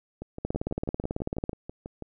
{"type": "two click trains", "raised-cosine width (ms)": 2, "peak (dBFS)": [-15, -23], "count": [20, 12], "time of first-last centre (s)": [[0.45, 1.494], [0.22, 2.023]], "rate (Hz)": [18.2, 6.1], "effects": []}